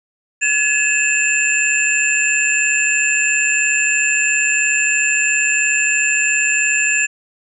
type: tone cluster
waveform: sine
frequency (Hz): 1707 / 2561 / 2704 / 7220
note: G#6 / D#7 / E7 / A8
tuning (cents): +47 / +49 / +43 / +44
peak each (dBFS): -19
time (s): 0.41-7.07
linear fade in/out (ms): 20
effects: none